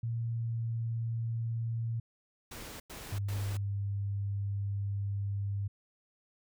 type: tone with pitch glide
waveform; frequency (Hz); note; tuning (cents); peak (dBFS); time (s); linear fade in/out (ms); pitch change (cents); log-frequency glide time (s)
sine; 115.8 to 114.8; A#2 to A#2; -11 to -26; -31; 0.03-2; 5; -15; 0.29-0.63
type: noise bursts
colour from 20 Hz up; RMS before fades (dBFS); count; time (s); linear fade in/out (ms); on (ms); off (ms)
pink; -45; 3; 2.51-3.572; 5; 290; 96
type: tone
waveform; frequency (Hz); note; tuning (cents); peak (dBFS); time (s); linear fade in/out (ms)
sine; 100; G2; +35; -31; 3.12-5.68; 10
effects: none